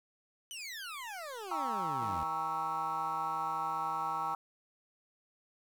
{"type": "exponential sweep", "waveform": "20% pulse", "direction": "down", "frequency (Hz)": [3068, 74.8], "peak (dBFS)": -36, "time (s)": [0.51, 2.23], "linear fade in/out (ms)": 0}
{"type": "chord", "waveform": "sine", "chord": "G diminished seventh", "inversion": "none", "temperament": "equal with one note detuned", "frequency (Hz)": [797.7, 932.3, 1108.7, 1318.5], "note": ["G5", "Bb5", "Db6", "Fb6"], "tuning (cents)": [30, 0, 0, 0], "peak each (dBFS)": -38, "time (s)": [1.51, 4.35], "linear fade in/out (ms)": 2}
{"type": "tone", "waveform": "10% pulse", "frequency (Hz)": 160.5, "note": "E3", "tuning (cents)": -46, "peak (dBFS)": -39, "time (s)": [2.02, 4.34], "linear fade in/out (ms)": 0}
{"effects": ["10-bit"]}